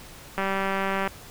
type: click train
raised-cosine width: 0.5 ms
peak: -12 dBFS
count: 136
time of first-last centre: 0.38-1.076 s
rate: 194 Hz
effects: pink hiss -45 dBFS RMS until 1.3 s